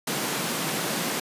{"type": "high-pass noise", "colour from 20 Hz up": "pink", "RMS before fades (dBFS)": -28, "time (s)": [0.07, 1.2], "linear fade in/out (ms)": 5, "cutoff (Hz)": 140, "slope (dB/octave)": 48, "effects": ["resampled to 32000 Hz"]}